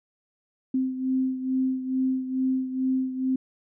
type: beating tone pair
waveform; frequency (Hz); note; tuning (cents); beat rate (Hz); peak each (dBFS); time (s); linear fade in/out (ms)
sine; 260 / 262.3; C4 / C4; -11 / +4; 2.3; -24 / -30; 0.74-3.36; 5
effects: none